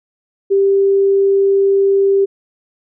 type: tone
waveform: sine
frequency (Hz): 393.5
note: G4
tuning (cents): +7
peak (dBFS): -9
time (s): 0.5-2.26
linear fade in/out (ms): 20
effects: none